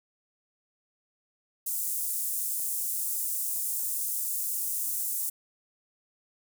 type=high-pass noise; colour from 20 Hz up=pink; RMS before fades=-31 dBFS; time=1.66-5.3 s; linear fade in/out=10 ms; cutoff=8500 Hz; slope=24 dB/octave; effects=none